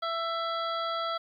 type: harmonic tone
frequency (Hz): 665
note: E5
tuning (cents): +15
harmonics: 1 / 2 / 3 / 5 / 6 / 7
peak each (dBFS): -34 / -31 / -45 / -39 / -45 / -45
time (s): 0.02-1.18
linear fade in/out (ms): 10
effects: 11-bit